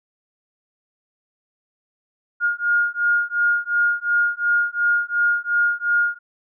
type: beating tone pair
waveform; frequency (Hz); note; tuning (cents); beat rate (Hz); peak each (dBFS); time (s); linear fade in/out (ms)
sine; 1421 / 1423.8; F6 / F6; +30 / +33; 2.8; -20; 2.4-6.19; 50
effects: none